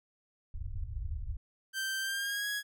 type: low-pass noise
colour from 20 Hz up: pink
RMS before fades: -37 dBFS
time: 0.54-1.37 s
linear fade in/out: 10 ms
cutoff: 110 Hz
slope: 96 dB/octave
type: tone with pitch glide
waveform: sawtooth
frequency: 1562 to 1664.5 Hz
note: G6 to G#6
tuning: -7 to +3 cents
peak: -29 dBFS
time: 1.73-2.63 s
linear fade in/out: 50 ms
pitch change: +110 cents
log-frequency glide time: 2-2.48 s
effects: none